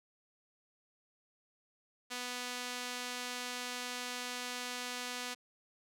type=tone with band-pass filter; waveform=sawtooth; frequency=247.2 Hz; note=B3; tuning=2 cents sharp; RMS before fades=-41 dBFS; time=2.1-5.35 s; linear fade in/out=20 ms; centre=4600 Hz; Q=0.56; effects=none